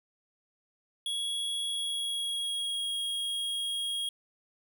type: tone with pitch glide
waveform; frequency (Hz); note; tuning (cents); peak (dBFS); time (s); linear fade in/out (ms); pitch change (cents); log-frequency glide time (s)
square; 3338 to 3279; G#7 to G#7; +8 to -23; -31; 1.06-4.09; 2; -31; 1.62-3.01
effects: none